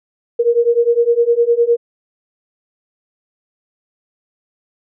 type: beating tone pair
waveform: sine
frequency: 466.2 / 476 Hz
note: A#4 / A#4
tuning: 0 / +36 cents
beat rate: 9.8 Hz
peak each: -14 / -13 dBFS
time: 0.39-1.77 s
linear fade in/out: 10 ms
effects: none